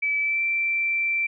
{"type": "tone with pitch glide", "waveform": "sine", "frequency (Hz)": [2302, 2344], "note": ["D7", "D7"], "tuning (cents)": [-35, -4], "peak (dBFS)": -21, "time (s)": [0.02, 1.27], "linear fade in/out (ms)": 10, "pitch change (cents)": 31, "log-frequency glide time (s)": [0.19, 0.42], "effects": []}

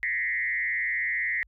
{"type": "tone with frequency modulation", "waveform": "sine", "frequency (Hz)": 1975.5, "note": "B6", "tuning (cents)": 0, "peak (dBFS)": -25, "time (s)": [0.03, 1.43], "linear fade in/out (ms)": 0, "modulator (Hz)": 122, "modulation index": 1.4, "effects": ["added 50 Hz sine -57 dBFS peak until 1.47 s"]}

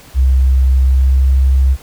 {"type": "tone with pitch glide", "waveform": "sine", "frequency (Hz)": [65.41, 66.36], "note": ["C2", "C2"], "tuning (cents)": [0, 25], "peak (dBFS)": -7, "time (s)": [0.14, 1.77], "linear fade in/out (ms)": 50, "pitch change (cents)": 25, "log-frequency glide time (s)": [0.79, 1.27], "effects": ["pink hiss -40 dBFS RMS until 1.82 s"]}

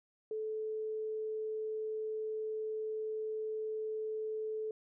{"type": "tone", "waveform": "sine", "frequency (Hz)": 434.8, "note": "A4", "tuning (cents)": -21, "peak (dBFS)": -35, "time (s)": [0.31, 4.71], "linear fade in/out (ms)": 2, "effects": []}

